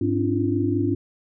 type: tone cluster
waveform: sine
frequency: 103.7 / 270.1 / 295.2 / 343.9 Hz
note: G#2 / C#4 / D4 / F4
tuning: -2 / -45 / +9 / -27 cents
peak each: -25 dBFS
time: 0.01-0.95 s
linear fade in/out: 5 ms
effects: none